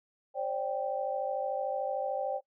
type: chord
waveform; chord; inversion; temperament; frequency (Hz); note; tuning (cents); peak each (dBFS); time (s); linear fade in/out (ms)
sine; C suspended second; none; equal with one note detuned; 533.9 / 587.3 / 784; C5 / D5 / G5; +35 / 0 / 0; -34 / -35 / -34; 0.34-2.41; 50
effects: noise-tail reverb RT60 0.1 s tail -22 dB re dry